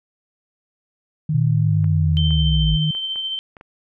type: tone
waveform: sine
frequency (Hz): 154.2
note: D#3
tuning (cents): -15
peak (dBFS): -17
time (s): 1.29-2.91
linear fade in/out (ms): 5
type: linear sweep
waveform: sine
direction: down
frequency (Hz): 124.8 to 52.1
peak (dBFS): -17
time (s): 1.33-2.77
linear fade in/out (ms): 20
type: clicks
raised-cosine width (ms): 0.5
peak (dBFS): -26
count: 6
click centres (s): 1.843 / 2.307 / 2.95 / 3.159 / 3.568 / 3.611
type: tone with tremolo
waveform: sine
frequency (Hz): 3107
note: G7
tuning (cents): -16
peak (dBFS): -21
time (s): 2.17-3.39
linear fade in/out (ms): 0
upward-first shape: triangle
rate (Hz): 14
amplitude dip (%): 40
effects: none

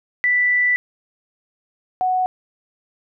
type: tone pair in turn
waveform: sine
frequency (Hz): 1975.5 / 740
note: B6 / F#5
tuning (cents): 0 / 0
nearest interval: octave + perfect fourth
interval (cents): 1700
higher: first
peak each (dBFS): -14 / -16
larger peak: first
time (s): 0.24-0.76 / 2.01-2.26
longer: first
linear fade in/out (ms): 0
effects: none

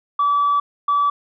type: tone pair in turn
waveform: sine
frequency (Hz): 1151 / 1151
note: D6 / D6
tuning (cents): -35 / -35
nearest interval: unison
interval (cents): 0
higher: neither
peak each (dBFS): -13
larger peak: neither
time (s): 0.19-0.6 / 0.88-1.1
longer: first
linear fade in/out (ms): 5
effects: tanh soft clip ceiling -11 dBFS

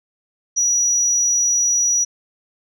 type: tone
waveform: sine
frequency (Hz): 5830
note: F#8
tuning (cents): -26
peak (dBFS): -13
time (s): 0.56-2.05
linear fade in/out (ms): 20
effects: tanh soft clip ceiling -11 dBFS

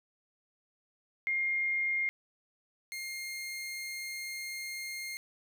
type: tone pair in turn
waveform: sine / sawtooth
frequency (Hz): 2124 / 2124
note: C7 / C7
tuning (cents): +25 / +25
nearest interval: unison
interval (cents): 0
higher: neither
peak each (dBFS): -28 / -34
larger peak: first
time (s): 1.27-2.09 / 2.92-5.17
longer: second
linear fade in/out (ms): 0
effects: none

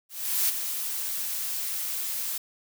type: noise with ADSR envelope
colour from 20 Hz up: blue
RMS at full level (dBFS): -23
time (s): 0.09-2.38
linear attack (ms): 400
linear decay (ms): 14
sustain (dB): -8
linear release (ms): 6
effects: none

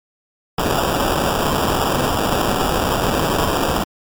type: noise with sample-and-hold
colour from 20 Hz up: white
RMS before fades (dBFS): -18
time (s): 0.58-3.84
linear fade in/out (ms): 5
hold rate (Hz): 2100
effects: MP3 96 kbps

